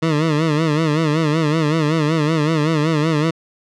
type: tone with vibrato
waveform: 20% pulse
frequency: 155.56 Hz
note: D#3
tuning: in tune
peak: -10 dBFS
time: 0.02-3.31 s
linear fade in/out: 10 ms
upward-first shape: sine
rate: 5.3 Hz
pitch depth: 100 cents each way
effects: low-pass 5000 Hz 12 dB/octave

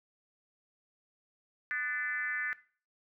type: tone with frequency modulation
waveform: sine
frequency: 1760 Hz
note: A6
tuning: in tune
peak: -31 dBFS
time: 1.71-2.53 s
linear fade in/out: 0 ms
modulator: 273 Hz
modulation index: 1.1
effects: noise-tail reverb RT60 0.4 s tail -17 dB re dry

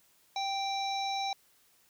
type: harmonic tone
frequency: 784 Hz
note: G5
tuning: in tune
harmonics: 1 / 3 / 5 / 7 / 8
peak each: -32 / -42 / -37 / -45 / -50 dBFS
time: 0.36-1.33 s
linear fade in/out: 2 ms
effects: white hiss -66 dBFS RMS until 1.89 s

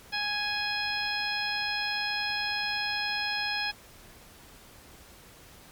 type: harmonic tone with a mistuned harmonic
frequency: 830.6 Hz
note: G#5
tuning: in tune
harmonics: 1 / 2 / 3 / 4 / 5 / 6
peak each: -36 / -33 / -34 / -37 / -37 / -35 dBFS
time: 0.12-3.72 s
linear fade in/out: 20 ms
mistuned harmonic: 6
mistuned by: +51 cents
effects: pink hiss -52 dBFS RMS until 5.71 s + MP3 96 kbps

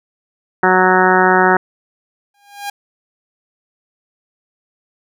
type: harmonic tone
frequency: 185 Hz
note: F#3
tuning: in tune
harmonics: 1 / 2 / 3 / 4 / 5 / 6 / 7 / 8 / 9 / 10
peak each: -20 / -15 / -23 / -16 / -16 / -24 / -19 / -17 / -20 / -21 dBFS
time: 0.63-1.57 s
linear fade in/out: 2 ms
type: tone with exponential growth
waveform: sawtooth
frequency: 810 Hz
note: G#5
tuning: 43 cents flat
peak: -16 dBFS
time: 2.34-2.7 s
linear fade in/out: 5 ms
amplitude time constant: 77 ms
effects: none

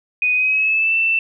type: tone with pitch glide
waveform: sine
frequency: 2489 to 2668 Hz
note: D#7 to E7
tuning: 0 to +20 cents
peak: -14 dBFS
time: 0.22-1.19 s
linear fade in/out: 2 ms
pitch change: +120 cents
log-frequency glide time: 0.33-0.95 s
effects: none

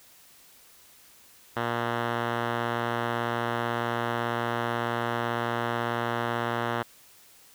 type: tone with low-pass filter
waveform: 5% pulse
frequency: 118.1 Hz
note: A#2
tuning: 23 cents sharp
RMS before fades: -29 dBFS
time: 1.56-6.83 s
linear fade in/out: 10 ms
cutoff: 2300 Hz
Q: 1.4
effects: white hiss -55 dBFS RMS until 7.54 s

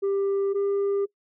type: tone pair in turn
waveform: sine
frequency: 395.2 / 399.3 Hz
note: G4 / G4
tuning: +14 / +32 cents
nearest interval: unison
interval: 18 cents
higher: second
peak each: -19 dBFS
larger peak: neither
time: 0.02-0.54 / 0.54-1.06 s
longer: neither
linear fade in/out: 20 ms
effects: noise-tail reverb RT60 0.1 s tail -21 dB re dry + tanh soft clip ceiling -21 dBFS

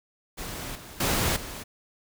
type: noise with level steps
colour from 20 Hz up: pink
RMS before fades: -36 / -44 / -25 / -38 dBFS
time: 0.37-1.64 s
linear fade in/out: 20 ms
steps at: 0.75 / 1 / 1.36 s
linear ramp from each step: 5 ms
effects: none

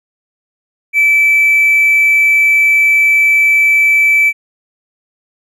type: tone with hard clipping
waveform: triangle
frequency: 2315 Hz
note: D7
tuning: 25 cents flat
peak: -7 dBFS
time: 0.93-4.33 s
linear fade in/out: 50 ms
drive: 4 dB
effects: none

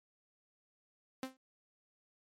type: tone with exponential decay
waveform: sawtooth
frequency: 261.6 Hz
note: C4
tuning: in tune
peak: -31 dBFS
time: 1.23-1.37 s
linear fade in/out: 2 ms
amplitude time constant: 30 ms
effects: MP3 64 kbps

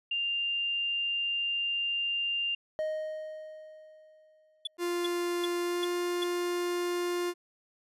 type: tone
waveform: sine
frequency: 2794 Hz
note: F7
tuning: in tune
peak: -28 dBFS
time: 0.11-2.55 s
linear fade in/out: 5 ms
type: tone with exponential decay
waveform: triangle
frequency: 622.3 Hz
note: D#5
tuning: in tune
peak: -26 dBFS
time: 2.79-4.77 s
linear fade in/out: 0 ms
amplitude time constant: 430 ms
type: tone bursts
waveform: triangle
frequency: 3443 Hz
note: A7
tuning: 38 cents flat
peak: -29 dBFS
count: 5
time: 4.65-6.24 s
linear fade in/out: 5 ms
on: 22 ms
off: 370 ms
type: tone with pitch glide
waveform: 45% pulse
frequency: 349.2 to 352 Hz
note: F4 to F4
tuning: 0 to +14 cents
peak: -29 dBFS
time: 4.78-7.34 s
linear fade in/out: 50 ms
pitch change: +14 cents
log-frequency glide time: 5.62-5.85 s
effects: resampled to 32000 Hz

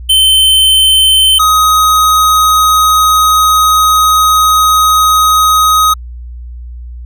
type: tone pair in turn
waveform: square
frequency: 3081 / 1258.5 Hz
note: G7 / D#6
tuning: -31 / +19 cents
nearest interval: octave + major third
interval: 1550 cents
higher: first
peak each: -5 / -6 dBFS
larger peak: first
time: 0.09-1.39 / 1.39-5.94 s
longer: second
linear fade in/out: 10 ms
effects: added 60 Hz sine -23 dBFS peak until 7.05 s

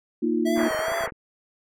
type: chord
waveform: sine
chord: Bb suspended fourth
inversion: none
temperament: equal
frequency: 233.1 / 311.1 / 349.2 Hz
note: Bb3 / Eb4 / F4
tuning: 0 / 0 / 0 cents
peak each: -25 dBFS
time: 0.22-0.69 s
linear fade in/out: 10 ms
type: tone with vibrato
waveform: square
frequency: 650 Hz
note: E5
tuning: 24 cents flat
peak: -27 dBFS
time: 0.45-1.07 s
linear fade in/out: 20 ms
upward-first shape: triangle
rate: 2.4 Hz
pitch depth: 73 cents each way
type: band-pass noise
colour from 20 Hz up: white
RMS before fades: -30 dBFS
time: 0.55-1.11 s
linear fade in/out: 50 ms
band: 360 to 2000 Hz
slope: 48 dB/octave
type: clicks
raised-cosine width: 3 ms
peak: -30 dBFS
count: 11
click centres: 0.577 / 0.632 / 0.709 / 0.747 / 0.792 / 0.883 / 0.918 / 1.009 / 1.039 / 1.076 / 1.122 s
effects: none

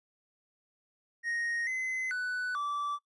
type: tone with pitch steps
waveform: triangle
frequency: 1868 / 2044 / 1490 / 1161 Hz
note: A#6 / C7 / F#6 / D6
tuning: +3 / -41 / +12 / -20 cents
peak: -29 dBFS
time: 1.23-2.99 s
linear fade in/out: 50 ms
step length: 440 ms
effects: noise-tail reverb RT60 0.1 s tail -22 dB re dry + resampled to 24000 Hz

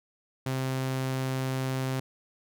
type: tone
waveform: sawtooth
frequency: 131.4 Hz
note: C3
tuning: 8 cents sharp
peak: -24 dBFS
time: 0.46-2 s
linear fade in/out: 5 ms
effects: none

